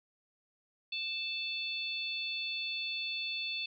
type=harmonic tone; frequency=880 Hz; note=A5; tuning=in tune; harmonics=3 / 4 / 5; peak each=-37 / -39 / -41 dBFS; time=0.92-3.66 s; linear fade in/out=5 ms; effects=none